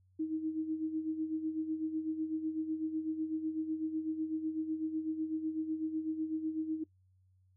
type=tone with tremolo; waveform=sine; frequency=315.6 Hz; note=D#4; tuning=25 cents sharp; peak=-30 dBFS; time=0.19-6.84 s; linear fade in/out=10 ms; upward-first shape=sine; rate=8 Hz; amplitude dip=65%; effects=noise-tail reverb RT60 0.1 s tail -20 dB re dry + added 93 Hz sine -65 dBFS peak until 7.56 s